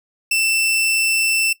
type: tone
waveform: sawtooth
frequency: 2671 Hz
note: E7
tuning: 22 cents sharp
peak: -12 dBFS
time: 0.31-1.53 s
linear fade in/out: 5 ms
effects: noise-tail reverb RT60 0.1 s tail -18 dB re dry